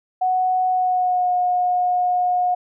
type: tone with pitch glide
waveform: sine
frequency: 740 to 721.8 Hz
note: F#5 to F#5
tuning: 0 to -43 cents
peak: -16 dBFS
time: 0.21-2.55 s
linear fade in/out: 10 ms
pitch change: -43 cents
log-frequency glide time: 0.69-1.33 s
effects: none